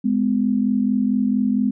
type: tone pair together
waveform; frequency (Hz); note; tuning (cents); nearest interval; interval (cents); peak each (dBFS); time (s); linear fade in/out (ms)
sine; 208.5 / 252.9; G#3 / B3; +7 / +41; minor third; 334; -19; 0.04-1.71; 10
effects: none